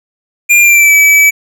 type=tone with pitch glide; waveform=square; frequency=2400 to 2297 Hz; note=D7 to D7; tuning=+37 to -39 cents; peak=-4 dBFS; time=0.49-1.31 s; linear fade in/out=20 ms; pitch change=-76 cents; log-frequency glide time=0.61-0.94 s; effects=none